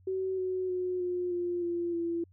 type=tone with pitch steps; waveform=sine; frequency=378.1 / 371.2 / 364.4 / 357.7 / 351.2 / 344.7 / 338.4 Hz; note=F#4 / F#4 / F#4 / F4 / F4 / F4 / E4; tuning=+38 / +6 / -26 / +41 / +10 / -23 / +45 cents; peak=-29 dBFS; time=0.07-2.24 s; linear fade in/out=5 ms; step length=310 ms; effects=added 92 Hz sine -57 dBFS peak until 2.32 s